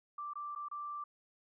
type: tone with dropouts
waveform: sine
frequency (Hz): 1174.7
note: D6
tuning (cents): 0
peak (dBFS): -39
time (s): 0.18-1.04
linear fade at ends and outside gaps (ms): 5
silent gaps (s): 0.335-0.355 / 0.551-0.559 / 0.685-0.713
effects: none